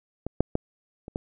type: clicks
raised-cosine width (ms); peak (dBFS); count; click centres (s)
2; -17 / -6 / -10 / -25 / -15; 5; 0.266 / 0.406 / 0.554 / 1.081 / 1.159
effects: none